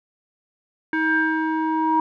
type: tone with low-pass filter sweep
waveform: square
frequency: 317.4 Hz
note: D#4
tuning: 35 cents sharp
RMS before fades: -21 dBFS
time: 0.93-2 s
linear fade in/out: 2 ms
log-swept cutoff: 1800 to 1000 Hz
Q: 8.7
effects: none

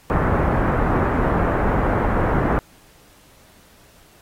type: low-pass noise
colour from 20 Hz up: pink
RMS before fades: -19 dBFS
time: 0.1-2.59 s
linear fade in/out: 0 ms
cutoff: 1500 Hz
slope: 24 dB/octave
effects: pink hiss -52 dBFS RMS until 4.21 s + AAC 48 kbps

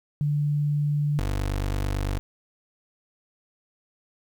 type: tone pair in turn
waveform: sine / 25% pulse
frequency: 146.83 / 49 Hz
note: D3 / G1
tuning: 0 / 0 cents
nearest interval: octave + perfect fifth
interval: 1900 cents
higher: first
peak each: -21 dBFS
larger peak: neither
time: 0.21-1.19 / 1.19-2.19 s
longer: second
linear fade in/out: 0 ms
effects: 10-bit

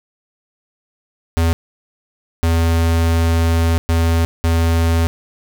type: tone bursts at uneven times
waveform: square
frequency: 82.9 Hz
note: E2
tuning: 10 cents sharp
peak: -13 dBFS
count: 4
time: 1.37-1.53 / 2.43-3.78 / 3.89-4.25 / 4.44-5.07 s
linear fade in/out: 0 ms
effects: none

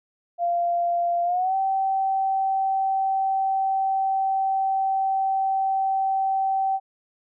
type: tone with pitch glide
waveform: sine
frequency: 692 to 772.3 Hz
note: F5 to G5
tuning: -16 to -26 cents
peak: -20 dBFS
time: 0.38-6.8 s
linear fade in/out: 50 ms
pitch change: +190 cents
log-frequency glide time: 1.24-1.55 s
effects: none

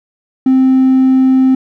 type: tone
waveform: triangle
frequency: 261.6 Hz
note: C4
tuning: in tune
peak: -3 dBFS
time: 0.46-1.55 s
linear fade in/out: 5 ms
effects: tanh soft clip ceiling -1 dBFS

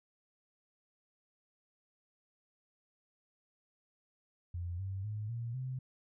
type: tone with pitch steps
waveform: sine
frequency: 87.31 / 96.32 / 106.26 / 117.22 / 129.31 Hz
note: F2 / G2 / G#2 / A#2 / C3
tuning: 0 / -30 / +40 / +10 / -20 cents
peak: -36 dBFS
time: 4.54-5.79 s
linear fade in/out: 5 ms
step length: 250 ms
effects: none

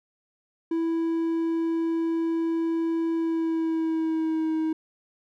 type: tone with pitch glide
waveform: triangle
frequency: 329.6 to 317.1 Hz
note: E4 to D#4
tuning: 0 to +33 cents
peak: -21 dBFS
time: 0.71-4.73 s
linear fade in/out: 5 ms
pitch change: -67 cents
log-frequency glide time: 3.14-4.55 s
effects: none

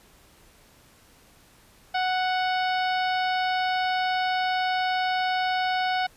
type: harmonic tone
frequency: 740 Hz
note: F#5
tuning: in tune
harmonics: 1 / 2 / 3 / 4 / 5 / 6 / 7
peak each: -24 / -30 / -34 / -36 / -38 / -40 / -41 dBFS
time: 1.94-6.07 s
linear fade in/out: 10 ms
effects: pink hiss -56 dBFS RMS until 6.16 s + resampled to 32000 Hz

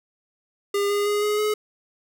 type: tone with pitch steps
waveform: square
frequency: 403.8 / 408.7 / 413.7 / 418.8 / 423.9 Hz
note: G#4 / G#4 / G#4 / G#4 / G#4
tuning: -49 / -28 / -7 / +15 / +35 cents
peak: -21 dBFS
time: 0.74-1.54 s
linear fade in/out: 5 ms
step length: 160 ms
effects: none

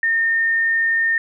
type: tone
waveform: sine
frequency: 1823 Hz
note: A#6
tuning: 39 cents flat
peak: -15 dBFS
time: 0.03-1.18 s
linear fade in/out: 2 ms
effects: none

